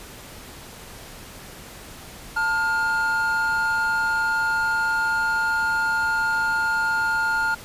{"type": "tone pair together", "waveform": "triangle", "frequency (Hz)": [890.1, 1416], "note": ["A5", "F6"], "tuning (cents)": [20, 23], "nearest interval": "minor sixth", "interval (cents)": 803, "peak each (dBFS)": [-24, -19], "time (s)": [2.36, 7.55], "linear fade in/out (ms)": 10, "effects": ["pink hiss -41 dBFS RMS until 7.64 s", "resampled to 32000 Hz"]}